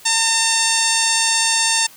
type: harmonic tone with a mistuned harmonic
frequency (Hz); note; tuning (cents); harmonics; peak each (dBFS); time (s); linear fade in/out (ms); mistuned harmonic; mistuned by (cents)
904; A5; +47; 1 / 2 / 3 / 4 / 5 / 6 / 7 / 8 / 9 / 10; -24 / -24 / -24 / -24 / -24 / -24 / -24 / -24 / -24 / -24; 0.05-1.87; 10; 8; +16
effects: white hiss -44 dBFS RMS until 1.96 s